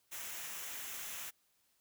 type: noise with comb filter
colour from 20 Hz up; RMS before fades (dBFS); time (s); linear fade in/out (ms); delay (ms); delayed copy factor
white; -44; 0.11-1.31; 20; 0.22; -0.5
effects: white hiss -75 dBFS RMS until 1.8 s